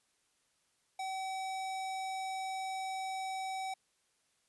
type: tone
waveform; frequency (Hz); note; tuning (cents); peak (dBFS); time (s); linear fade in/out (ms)
square; 763; G5; -47; -37; 0.99-3.74; 5
effects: white hiss -75 dBFS RMS until 4.48 s + resampled to 24000 Hz